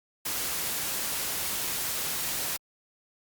white noise, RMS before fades -31 dBFS, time 0.25-2.57 s, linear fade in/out 10 ms, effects Opus 48 kbps

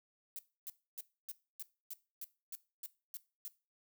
violet noise bursts, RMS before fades -44 dBFS, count 11, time 0.36-3.479 s, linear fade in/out 0 ms, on 29 ms, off 280 ms, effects noise-tail reverb RT60 0.3 s tail -18 dB re dry

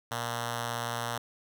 5% pulse tone with notch filter, 118.3 Hz, A#2, 26 cents sharp, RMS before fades -34 dBFS, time 0.11-1.18 s, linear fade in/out 5 ms, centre 320 Hz, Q 0.84, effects none

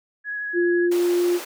sine tone with vibrato, 1674 Hz, G#6, 13 cents sharp, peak -26 dBFS, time 0.24-0.9 s, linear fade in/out 50 ms, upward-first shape triangle, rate 12 Hz, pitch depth 14 cents each way
sine tone with pitch glide, 349.2 to 351.6 Hz, F4 to F4, 0 to +12 cents, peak -17 dBFS, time 0.53-1.4 s, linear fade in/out 50 ms, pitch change +12 cents, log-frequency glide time 0.72-1.22 s
pink high-pass noise, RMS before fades -35 dBFS, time 0.91-1.45 s, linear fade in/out 10 ms, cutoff 340 Hz, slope 24 dB/octave
effects none

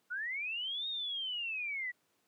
sine linear two-way sweep, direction up then down, 1402 to 3750 to 1918 Hz, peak -35 dBFS, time 0.1-1.92 s, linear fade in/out 20 ms, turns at 0.88 s, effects pink hiss -75 dBFS RMS until 2.27 s + high-pass 200 Hz 12 dB/octave

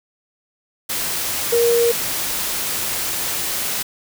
sine tone in noise, 470 Hz, A#4, 14 cents sharp, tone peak -13 dBFS, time 1.52-1.92 s, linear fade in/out 10 ms, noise white, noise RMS -23 dBFS, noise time 0.89-3.83 s, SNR +7 dB, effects none

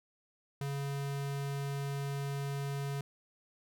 square tone, 140 Hz, C#3, 18 cents sharp, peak -35 dBFS, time 0.61-3.01 s, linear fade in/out 2 ms, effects none

